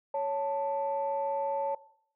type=tone pair together; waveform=sine; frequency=556 / 882.6 Hz; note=C#5 / A5; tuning=+5 / +5 cents; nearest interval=minor sixth; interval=800 cents; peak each=-30 / -31 dBFS; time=0.14-1.75 s; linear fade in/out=5 ms; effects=noise-tail reverb RT60 0.6 s tail -18 dB re dry + tanh soft clip ceiling -21 dBFS